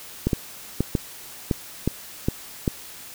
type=clicks; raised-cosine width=3 ms; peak=-7 dBFS; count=8; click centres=0.27 / 0.332 / 0.806 / 0.952 / 1.512 / 1.876 / 2.285 / 2.678 s; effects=white hiss -41 dBFS RMS until 3.14 s